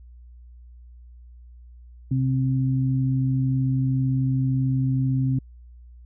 sine tone pair together, 130.81 / 264 Hz, C3 / C4, 0 / +16 cents, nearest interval octave, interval 1216 cents, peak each -20 / -26 dBFS, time 2.11-5.39 s, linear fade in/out 5 ms, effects added 60 Hz sine -43 dBFS peak until 6.05 s

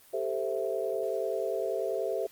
sine chord, A minor seventh, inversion third, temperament equal with one note detuned, 392 / 442.3 / 523.3 / 659.3 Hz, G4 / A4 / C5 / E5, 0 / +9 / 0 / 0 cents, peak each -34 dBFS, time 0.13-2.27 s, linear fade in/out 10 ms, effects white hiss -57 dBFS RMS until 2.31 s + Opus 24 kbps

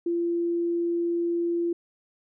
sine tone, 342.1 Hz, F4, 36 cents flat, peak -23 dBFS, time 0.06-1.73 s, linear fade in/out 5 ms, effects none

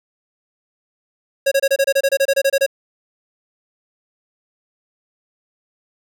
square tone bursts, 548 Hz, C#5, 20 cents flat, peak -13 dBFS, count 15, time 1.46-2.664 s, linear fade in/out 10 ms, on 56 ms, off 26 ms, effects none

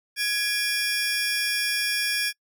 30% pulse tone cluster, 1671 / 2403 / 5500 Hz, G#6 / D7 / F8, +10 / +39 / -27 cents, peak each -25 dBFS, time 0.16-2.33 s, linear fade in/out 50 ms, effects noise-tail reverb RT60 0.1 s tail -26 dB re dry

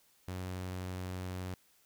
sawtooth tone, 91.9 Hz, F#2, 11 cents flat, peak -34 dBFS, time 0.28-1.54 s, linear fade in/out 0 ms, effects white hiss -68 dBFS RMS until 1.85 s

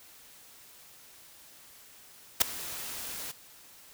white noise with ADSR envelope, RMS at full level -18 dBFS, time 2.4-3.32 s, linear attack 16 ms, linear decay 6 ms, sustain -21 dB, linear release 11 ms, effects white hiss -54 dBFS RMS until 3.93 s

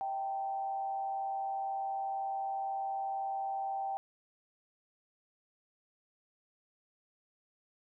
sine tone with frequency modulation, 781 Hz, G5, 7 cents flat, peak -33 dBFS, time 0.01-3.97 s, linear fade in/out 0 ms, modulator 130 Hz, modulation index 0.38, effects none

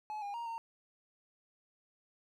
triangle tone with pitch steps, 853 / 810 / 937 / 917 Hz, G#5 / G#5 / A#5 / A#5, +46 / -43 / +9 / -29 cents, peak -36 dBFS, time 0.1-0.58 s, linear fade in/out 0 ms, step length 120 ms, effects none

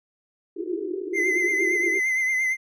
white band-pass noise, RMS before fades -29 dBFS, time 0.56-2 s, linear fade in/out 10 ms, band 330 to 400 Hz, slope 96 dB/octave
triangle tone with vibrato, 2060 Hz, C7, 28 cents flat, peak -19 dBFS, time 1.13-2.57 s, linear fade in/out 50 ms, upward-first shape triangle, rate 8.7 Hz, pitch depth 50 cents each way
effects none

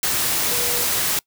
sine tone in noise, 483.4 Hz, B4, 37 cents flat, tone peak -30 dBFS, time 0.51-0.84 s, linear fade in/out 2 ms, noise white, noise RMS -21 dBFS, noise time 0.03-1.19 s, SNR -12 dB, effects noise-tail reverb RT60 0.1 s tail -25 dB re dry

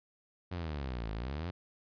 sawtooth exponential two-way sweep, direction down then up, 92.6 to 52 to 92.6 Hz, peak -32 dBFS, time 0.51-1.51 s, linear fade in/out 10 ms, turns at 1.12 s, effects resampled to 11025 Hz

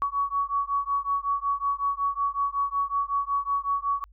sine beating tone pair, 1122 / 1127.4 Hz, C#6 / C#6, +21 / +29 cents, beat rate 5.4 Hz, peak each -27 / -27 dBFS, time 0.02-4.04 s, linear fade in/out 0 ms, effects added 50 Hz sine -51 dBFS peak until 4.12 s

